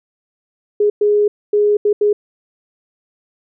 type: tone bursts at uneven times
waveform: sine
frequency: 415.3 Hz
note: G#4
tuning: in tune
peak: -10 dBFS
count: 5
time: 0.8-0.9 / 1.01-1.28 / 1.53-1.77 / 1.85-1.93 / 2.01-2.13 s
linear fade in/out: 5 ms
effects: none